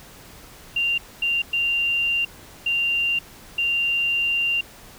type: tone bursts at uneven times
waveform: sine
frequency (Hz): 2780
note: F7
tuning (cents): -9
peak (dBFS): -19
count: 5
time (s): 0.76-0.98 / 1.22-1.42 / 1.53-2.25 / 2.66-3.19 / 3.58-4.61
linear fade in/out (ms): 5
effects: pink hiss -45 dBFS RMS until 4.98 s